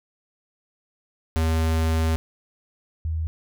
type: tone pair in turn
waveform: square / sine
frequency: 80.6 / 80 Hz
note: E2 / D#2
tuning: -38 / +49 cents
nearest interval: unison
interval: 13 cents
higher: first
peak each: -20 / -23 dBFS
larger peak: first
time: 1.36-2.16 / 3.05-3.27 s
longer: first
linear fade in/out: 0 ms
effects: none